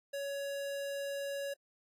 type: tone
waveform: square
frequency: 560 Hz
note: C#5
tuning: 18 cents sharp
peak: -37 dBFS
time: 0.13-1.54 s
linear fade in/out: 10 ms
effects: AAC 64 kbps